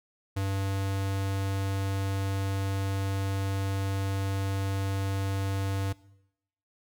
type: tone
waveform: square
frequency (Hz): 97.5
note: G2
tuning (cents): -9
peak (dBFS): -28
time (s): 0.36-5.93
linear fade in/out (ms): 10
effects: noise-tail reverb RT60 0.8 s tail -20 dB re dry